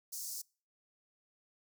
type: high-pass noise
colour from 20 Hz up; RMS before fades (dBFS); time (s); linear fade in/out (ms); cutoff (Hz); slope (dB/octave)
pink; -42; 0.12-0.42; 10; 5000; 48
effects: noise-tail reverb RT60 0.4 s tail -26 dB re dry